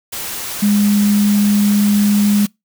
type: tone in noise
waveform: sine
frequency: 205.6 Hz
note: G#3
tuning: 17 cents flat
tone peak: -10 dBFS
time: 0.62-2.46 s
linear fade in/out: 10 ms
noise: white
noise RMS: -25 dBFS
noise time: 0.12-2.47 s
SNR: +12 dB
effects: noise-tail reverb RT60 0.2 s tail -26 dB re dry